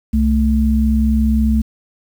sine tone pair together, 65.41 / 220 Hz, C2 / A3, 0 / 0 cents, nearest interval octave + major sixth, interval 2100 cents, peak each -14 dBFS, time 0.13-1.62 s, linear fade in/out 10 ms, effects 7-bit

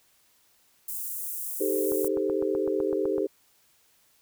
white high-pass noise, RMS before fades -34 dBFS, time 0.88-2.08 s, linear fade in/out 5 ms, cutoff 8600 Hz, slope 24 dB/octave
sine chord, A half-diminished seventh, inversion second, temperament equal, 311.1 / 392 / 440 / 523.3 Hz, Eb4 / G4 / A4 / C5, 0 / 0 / 0 / 0 cents, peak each -31 / -27 / -30 / -32 dBFS, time 1.6-3.27 s, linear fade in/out 10 ms
click train, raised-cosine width 1 ms, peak -24 dBFS, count 11, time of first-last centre 1.92-3.181 s, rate 7.93 Hz
effects white hiss -64 dBFS RMS until 4.21 s

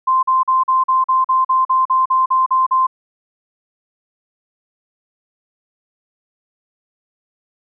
sine tone bursts, 1042 Hz, C6, 7 cents flat, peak -11 dBFS, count 14, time 0.07-2.869 s, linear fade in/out 10 ms, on 160 ms, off 43 ms, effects none

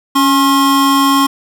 square tone pair together, 277.2 / 1075.4 Hz, C#4 / C6, 0 / +47 cents, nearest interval octave + major seventh, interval 2347 cents, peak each -12 dBFS, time 0.15-1.27 s, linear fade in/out 10 ms, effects none

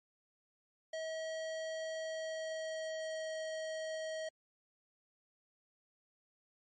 square tone with pitch glide, 640 to 634.5 Hz, D#5 to D#5, +49 to +34 cents, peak -39 dBFS, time 0.93-4.29 s, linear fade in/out 5 ms, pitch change -15 cents, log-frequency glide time 1.96-3.34 s, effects low-pass 10000 Hz 12 dB/octave + MP3 32 kbps

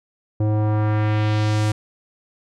square tone with low-pass filter sweep, 106.7 Hz, G#2, 47 cents sharp, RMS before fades -19 dBFS, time 0.4-1.72 s, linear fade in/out 5 ms, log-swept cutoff 510 to 9200 Hz, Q 1.1, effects none

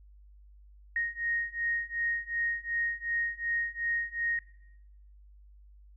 sine beating tone pair, 1864.7 / 1867.4 Hz, A#6 / A#6, 0 / +3 cents, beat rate 2.7 Hz, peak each -33 / -32 dBFS, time 0.96-4.39 s, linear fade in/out 2 ms, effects noise-tail reverb RT60 0.9 s tail -20 dB re dry + added 50 Hz sine -52 dBFS peak until 5.96 s

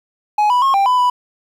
triangle tone with pitch steps, 840 / 986 / 1082 / 790 / 1000 / 989 Hz, G#5 / B5 / C#6 / G5 / B5 / B5, +19 / -3 / -42 / +13 / +21 / +2 cents, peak -9 dBFS, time 0.38-1.1 s, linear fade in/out 5 ms, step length 120 ms, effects 8-bit

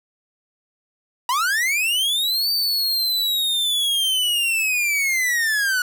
45% pulse linear two-way sweep, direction up then down, 940 to 4623 to 1453 Hz, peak -18 dBFS, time 1.29-5.82 s, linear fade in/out 2 ms, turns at 2.51 s, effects none

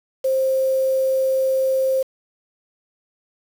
sine tone with quantisation, 528 Hz, C5, 16 cents sharp, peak -16 dBFS, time 0.24-2.03 s, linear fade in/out 10 ms, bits 6, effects none

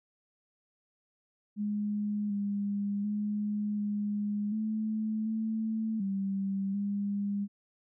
sine tone with pitch steps, 207.8 / 202.3 / 208.5 / 206.7 / 217.2 / 220.7 / 195.3 / 201.9 Hz, G#3 / G#3 / G#3 / G#3 / A3 / A3 / G3 / G#3, +1 / -45 / +7 / -8 / -22 / +5 / -6 / -49 cents, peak -29 dBFS, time 1.56-7.48 s, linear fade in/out 50 ms, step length 740 ms, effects none

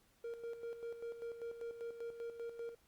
triangle tone with tremolo, 466.5 Hz, A#4, 1 cent sharp, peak -39 dBFS, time 0.24-2.75 s, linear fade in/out 5 ms, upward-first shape square, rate 5.1 Hz, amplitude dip 60%, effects pink hiss -72 dBFS RMS until 2.87 s + Opus 48 kbps

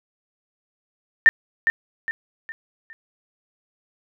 sine tone with echo, 1804 Hz, A6, 43 cents sharp, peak -7 dBFS, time 1.26-1.29 s, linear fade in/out 0 ms, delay 410 ms, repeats 4, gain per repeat -8 dB, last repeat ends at 2.93 s, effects none

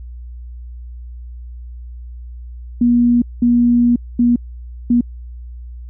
sine tone bursts at uneven times, 240 Hz, B3, 49 cents flat, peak -9 dBFS, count 4, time 2.81-3.22 / 3.42-3.96 / 4.19-4.36 / 4.9-5.01 s, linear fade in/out 5 ms, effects added 60 Hz sine -29 dBFS peak until 5.89 s

